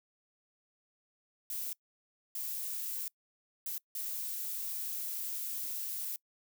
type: noise bursts at uneven times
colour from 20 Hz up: violet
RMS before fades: -38 dBFS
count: 4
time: 1.5-1.73 / 2.35-3.08 / 3.66-3.78 / 3.95-6.16 s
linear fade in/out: 2 ms
effects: noise-tail reverb RT60 0.1 s tail -24 dB re dry